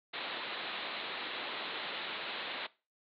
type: low-pass noise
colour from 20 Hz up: white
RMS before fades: -40 dBFS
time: 0.13-2.67 s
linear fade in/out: 10 ms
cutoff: 4100 Hz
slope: 96 dB/octave
effects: noise-tail reverb RT60 0.3 s tail -20 dB re dry + high-pass 300 Hz 12 dB/octave